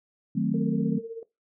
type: chord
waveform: sine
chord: D# diminished seventh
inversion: none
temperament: equal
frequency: 155.56 / 185 / 220 / 261.6 Hz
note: D#3 / F#3 / A3 / C4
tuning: 0 / 0 / 0 / 0 cents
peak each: -30 / -27 / -27 / -30 dBFS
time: 0.35-0.99 s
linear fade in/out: 10 ms
type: tone with tremolo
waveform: sine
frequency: 455.6 Hz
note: A#4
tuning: 40 cents flat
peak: -31 dBFS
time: 0.54-1.23 s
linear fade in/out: 2 ms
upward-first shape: sine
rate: 16 Hz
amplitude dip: 65%
effects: noise-tail reverb RT60 0.2 s tail -19 dB re dry